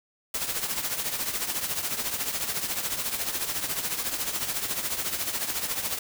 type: noise with tremolo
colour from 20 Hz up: white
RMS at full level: -27 dBFS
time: 0.34-5.99 s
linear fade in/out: 5 ms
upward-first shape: triangle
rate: 14 Hz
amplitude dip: 70%
effects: none